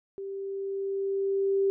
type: tone with level ramp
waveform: sine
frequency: 392 Hz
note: G4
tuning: in tune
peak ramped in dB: -34 to -21 dBFS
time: 0.18-1.7 s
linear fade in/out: 0 ms
effects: none